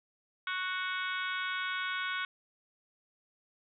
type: harmonic tone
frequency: 370 Hz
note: F#4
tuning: in tune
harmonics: 3 / 4 / 5 / 6 / 7 / 8 / 9 / 10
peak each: -39 / -35 / -47 / -40 / -48 / -49 / -43 / -46 dBFS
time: 0.47-2.25 s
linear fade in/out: 2 ms
effects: none